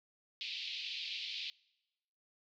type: band-pass noise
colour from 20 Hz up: white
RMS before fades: -42 dBFS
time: 0.41-1.5 s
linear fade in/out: 0 ms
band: 2400 to 4500 Hz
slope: 48 dB/octave
effects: noise-tail reverb RT60 1.0 s tail -25 dB re dry